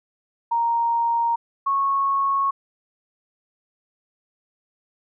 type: tone pair in turn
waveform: sine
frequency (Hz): 932.3 / 1100.7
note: A#5 / C#6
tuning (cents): 0 / -13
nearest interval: minor third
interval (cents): 287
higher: second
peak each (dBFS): -18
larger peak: neither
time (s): 0.51-1.36 / 1.66-2.51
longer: neither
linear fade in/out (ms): 10
effects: none